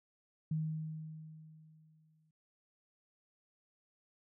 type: tone with exponential decay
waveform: sine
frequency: 157 Hz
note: D#3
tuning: 16 cents sharp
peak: -31 dBFS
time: 0.51-2.31 s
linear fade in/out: 5 ms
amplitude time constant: 390 ms
effects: none